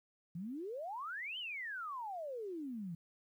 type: exponential two-way sweep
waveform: sine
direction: up then down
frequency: 160 to 3136 to 160 Hz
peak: -40 dBFS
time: 0.35-2.95 s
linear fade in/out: 5 ms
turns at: 1.38 s
effects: 12-bit